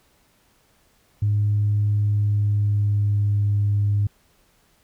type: tone with pitch glide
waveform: sine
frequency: 103.83 to 102.34 Hz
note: G#2 to G#2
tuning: 0 to -25 cents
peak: -16 dBFS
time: 1.22-4.07 s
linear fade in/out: 5 ms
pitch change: -25 cents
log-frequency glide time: 1.91-3.51 s
effects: tanh soft clip ceiling -13 dBFS + pink hiss -61 dBFS RMS until 4.83 s